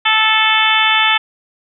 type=harmonic tone; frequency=437.8 Hz; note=A4; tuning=9 cents flat; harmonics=2 / 3 / 4 / 5 / 6 / 7 / 8; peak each=-18 / -18 / -18 / -18 / -18 / -18 / -18 dBFS; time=0.05-1.18 s; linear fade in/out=10 ms; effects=none